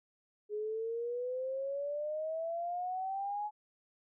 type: exponential sweep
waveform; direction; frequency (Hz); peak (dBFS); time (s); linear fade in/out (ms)
sine; up; 415.3 to 848; -34; 0.49-3.51; 50
effects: none